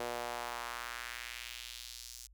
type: tone with high-pass filter sweep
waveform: sawtooth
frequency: 120.2 Hz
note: B2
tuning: 46 cents flat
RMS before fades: -43 dBFS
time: 0-2.27 s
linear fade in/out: 5 ms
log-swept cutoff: 500 to 6300 Hz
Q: 1.6
effects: added 50 Hz sine -58 dBFS peak until 2.33 s